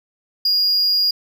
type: tone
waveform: triangle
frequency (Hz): 4854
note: D#8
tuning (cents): -44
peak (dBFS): -13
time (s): 0.45-1.11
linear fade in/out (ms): 5
effects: none